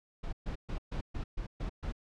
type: noise bursts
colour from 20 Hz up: brown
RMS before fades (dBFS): -36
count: 8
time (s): 0.23-1.924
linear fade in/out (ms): 10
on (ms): 98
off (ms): 130
effects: low-pass 5000 Hz 12 dB/octave